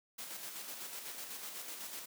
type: noise with tremolo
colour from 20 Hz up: white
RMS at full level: -44 dBFS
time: 0.18-2.06 s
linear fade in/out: 10 ms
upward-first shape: square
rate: 8 Hz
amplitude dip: 35%
effects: high-pass 200 Hz 12 dB/octave